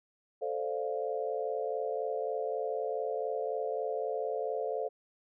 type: chord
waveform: sine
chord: D minor seventh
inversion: second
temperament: equal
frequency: 440 / 523.3 / 587.3 / 698.5 Hz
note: A4 / C5 / D5 / F5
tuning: 0 / 0 / 0 / 0 cents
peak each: -35 / -36 / -39 / -38 dBFS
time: 0.41-4.89 s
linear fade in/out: 20 ms
effects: none